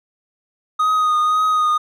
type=tone with vibrato; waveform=triangle; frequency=1244.5 Hz; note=D#6; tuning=in tune; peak=-12 dBFS; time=0.79-1.78 s; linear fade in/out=10 ms; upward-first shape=triangle; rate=1.9 Hz; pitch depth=27 cents each way; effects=none